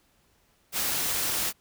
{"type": "noise", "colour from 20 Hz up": "white", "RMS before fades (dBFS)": -28, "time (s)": [0.72, 1.53], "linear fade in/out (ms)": 50, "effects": ["pink hiss -66 dBFS RMS until 1.6 s"]}